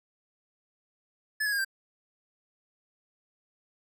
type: tone with pitch steps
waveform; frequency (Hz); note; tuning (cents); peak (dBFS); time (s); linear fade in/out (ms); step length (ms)
square; 1724 / 1673 / 1623.5 / 1575.4; A6 / G#6 / G#6 / G6; -36 / +12 / -40 / +8; -27; 1.4-1.648; 10; 62
effects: none